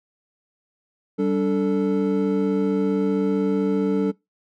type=tone cluster; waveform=triangle; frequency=193.6 / 289.1 / 441.7 Hz; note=G3 / D4 / A4; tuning=-21 / -27 / +7 cents; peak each=-21 dBFS; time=1.18-4.12 s; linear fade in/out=20 ms; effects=noise-tail reverb RT60 0.2 s tail -23 dB re dry